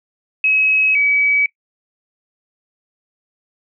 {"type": "tone pair in turn", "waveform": "sine", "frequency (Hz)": [2558, 2279], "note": ["D#7", "C#7"], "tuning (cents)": [47, 47], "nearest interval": "major second", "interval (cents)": 200, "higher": "first", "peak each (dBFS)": -12, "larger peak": "neither", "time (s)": [[0.44, 0.95], [0.95, 1.46]], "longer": "neither", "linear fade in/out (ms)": 2, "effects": ["noise-tail reverb RT60 0.1 s tail -20 dB re dry"]}